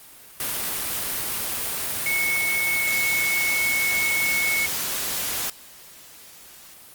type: tone in noise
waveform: sine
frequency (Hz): 2200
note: C#7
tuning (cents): -14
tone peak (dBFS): -21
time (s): 2.06-4.66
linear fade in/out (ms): 2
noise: white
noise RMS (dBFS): -27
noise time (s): 0.4-5.5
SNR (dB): +3
effects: white hiss -46 dBFS RMS until 6.94 s + Opus 32 kbps